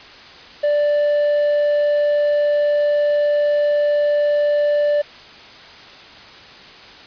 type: tone with quantisation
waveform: triangle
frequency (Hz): 587.3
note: D5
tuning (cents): 0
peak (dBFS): -12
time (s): 0.63-5.02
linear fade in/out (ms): 10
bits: 7
effects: white hiss -40 dBFS RMS until 7.06 s + resampled to 11025 Hz